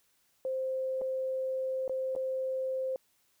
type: tone with dropouts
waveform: sine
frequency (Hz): 523.3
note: C5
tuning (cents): 0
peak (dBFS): -30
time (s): 0.45-2.96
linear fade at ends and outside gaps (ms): 1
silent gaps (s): 1.013-1.017 / 1.879-1.895 / 2.152-2.162
effects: white hiss -71 dBFS RMS until 3.4 s